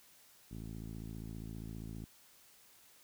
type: tone with low-pass filter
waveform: 10% pulse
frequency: 55 Hz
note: A1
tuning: in tune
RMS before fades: -45 dBFS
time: 0.51-2.05 s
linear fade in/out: 5 ms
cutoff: 270 Hz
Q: 0.82
effects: white hiss -63 dBFS RMS until 3.03 s